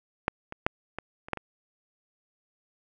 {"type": "clicks", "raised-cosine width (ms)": 0.5, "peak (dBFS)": [-8, -22, -7, -18, -27, -11, -21], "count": 7, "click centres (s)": [0.281, 0.524, 0.665, 0.986, 1.285, 1.333, 1.373], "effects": []}